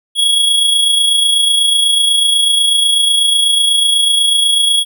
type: tone with amplitude modulation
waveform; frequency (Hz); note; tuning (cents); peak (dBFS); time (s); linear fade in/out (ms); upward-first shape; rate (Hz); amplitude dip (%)
square; 3330; G#7; +4; -8; 0.15-4.85; 50; sine; 28.1; 40
effects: none